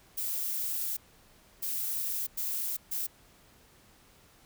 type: noise bursts at uneven times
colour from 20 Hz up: violet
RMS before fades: -33 dBFS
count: 4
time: 0.17-0.97 / 1.62-2.27 / 2.37-2.77 / 2.91-3.07 s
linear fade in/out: 10 ms
effects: pink hiss -60 dBFS RMS until 4.45 s